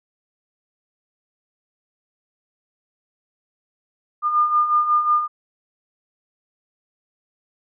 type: beating tone pair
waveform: sine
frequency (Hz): 1206 / 1211.5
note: D6 / D#6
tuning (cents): +46 / -47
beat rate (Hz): 5.5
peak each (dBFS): -23 / -16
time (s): 4.22-5.28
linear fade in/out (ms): 50
effects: none